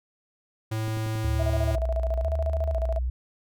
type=tone; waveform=square; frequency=110 Hz; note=A2; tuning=in tune; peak=-27 dBFS; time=0.71-1.76 s; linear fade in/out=10 ms
type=click train; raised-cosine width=3 ms; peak=-25 dBFS; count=5; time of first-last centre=0.88-1.247 s; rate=10.9 Hz
type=tone with vibrato; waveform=sine; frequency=67.3 Hz; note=C2; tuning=49 cents sharp; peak=-24 dBFS; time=1.24-3.1 s; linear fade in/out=5 ms; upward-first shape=square; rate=1 Hz; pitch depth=140 cents each way
type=tone with tremolo; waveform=sine; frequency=653 Hz; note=E5; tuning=17 cents flat; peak=-26 dBFS; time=1.39-2.99 s; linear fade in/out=10 ms; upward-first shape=square; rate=14 Hz; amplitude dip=80%
effects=none